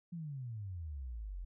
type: exponential sweep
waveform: sine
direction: down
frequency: 177 to 41.78 Hz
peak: -40 dBFS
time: 0.12-1.45 s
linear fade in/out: 10 ms
effects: none